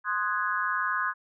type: chord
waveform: sine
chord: Ab dominant seventh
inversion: first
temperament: equal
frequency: 1046.5 / 1244.5 / 1480 / 1661.2 Hz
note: C6 / Eb6 / Gb6 / Ab6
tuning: 0 / 0 / 0 / 0 cents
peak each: -31 dBFS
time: 0.04-1.14 s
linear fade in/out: 50 ms
effects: none